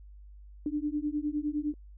sine beating tone pair, 292.3 / 302.1 Hz, D4 / D4, -8 / +49 cents, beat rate 9.8 Hz, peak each -32 / -32 dBFS, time 0.66-1.74 s, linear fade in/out 2 ms, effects added 50 Hz sine -47 dBFS peak until 1.97 s

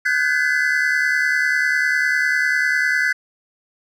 triangle tone cluster, 1485 / 1555 / 1705 / 2016 Hz, F#6 / G6 / G#6 / B6, +6 / -14 / +45 / +35 cents, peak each -20 dBFS, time 0.05-3.13 s, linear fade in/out 10 ms, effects none

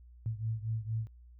sine beating tone pair, 110 / 114.3 Hz, A2 / A#2, 0 / -34 cents, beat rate 4.3 Hz, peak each -34 / -37 dBFS, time 0.26-1.07 s, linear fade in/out 0 ms, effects added 60 Hz sine -52 dBFS peak until 1.39 s

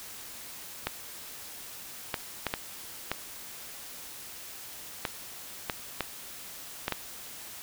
clicks, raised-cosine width 0.3 ms, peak -12 dBFS, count 10, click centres 0.87 / 2.142 / 2.467 / 2.539 / 3.116 / 5.052 / 5.698 / 6.007 / 6.881 / 6.923 s, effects white hiss -44 dBFS RMS until 7.62 s

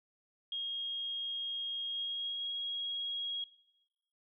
sine tone with pitch glide, 3258 to 3294 Hz, G#7 to G#7, -34 to -15 cents, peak -35 dBFS, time 0.52-3.44 s, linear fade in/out 2 ms, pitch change +19 cents, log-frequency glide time 1.85-2.5 s, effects noise-tail reverb RT60 1.0 s tail -20 dB re dry

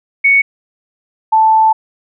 sine tone pair in turn, 2223 / 879.7 Hz, C#7 / A5, +4 / -1 cents, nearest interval octave + major third, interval 1605 cents, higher first, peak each -6 dBFS, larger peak neither, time 0.24-0.42 / 1.32-1.73 s, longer second, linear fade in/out 10 ms, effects none

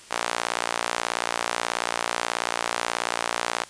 sawtooth tone with high-pass filter, 58.4 Hz, A#1, 4 cents sharp, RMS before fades -28 dBFS, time 0.1-3.65 s, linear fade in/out 20 ms, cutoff 830 Hz, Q 0.98, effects white hiss -47 dBFS RMS until 3.69 s + resampled to 22050 Hz

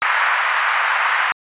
white band-pass noise, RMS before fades -18 dBFS, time 0.02-1.32 s, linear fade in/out 0 ms, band 910 to 2000 Hz, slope 24 dB/octave, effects resampled to 8000 Hz

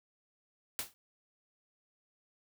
white noise with exponential decay, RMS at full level -33 dBFS, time 0.79-0.94 s, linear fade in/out 0 ms, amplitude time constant 32 ms, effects none

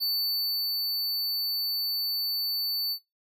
square tone with ADSR envelope, 4500 Hz, C#8, 25 cents sharp, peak -25 dBFS, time 0-2.99 s, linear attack 28 ms, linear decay 670 ms, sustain -2 dB, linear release 71 ms, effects noise-tail reverb RT60 0.2 s tail -22 dB re dry

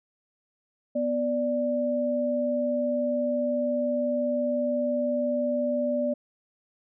sine tone pair together, 246.9 / 587.3 Hz, B3 / D5, 0 / 0 cents, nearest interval octave + minor third, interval 1500 cents, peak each -28 / -25 dBFS, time 0.95-6.14 s, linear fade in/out 10 ms, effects none

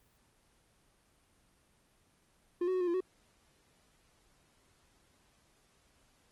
triangle tone with pitch steps, 351.5 / 372 / 368.8 / 356.7 / 342.6 / 371.7 Hz, F4 / F#4 / F#4 / F4 / F4 / F#4, +11 / +9 / -6 / +37 / -33 / +8 cents, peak -27 dBFS, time 2.61-3.006 s, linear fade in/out 5 ms, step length 66 ms, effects pink hiss -69 dBFS RMS until 6.31 s + Opus 24 kbps

